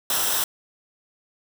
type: noise with comb filter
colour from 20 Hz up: white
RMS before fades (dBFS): -23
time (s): 0.1-0.44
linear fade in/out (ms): 2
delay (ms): 0.44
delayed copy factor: -0.6
effects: none